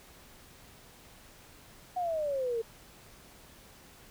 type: exponential sweep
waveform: sine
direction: down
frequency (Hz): 740 to 445.3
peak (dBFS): -29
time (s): 1.96-2.62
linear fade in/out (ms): 10
effects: pink hiss -55 dBFS RMS until 4.1 s